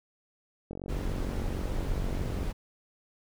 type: click train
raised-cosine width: 2 ms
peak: -25 dBFS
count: 81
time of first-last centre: 0.71-2.43 s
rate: 46.5 Hz
type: noise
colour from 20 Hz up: brown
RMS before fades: -32 dBFS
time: 0.88-2.53 s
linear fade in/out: 20 ms
effects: none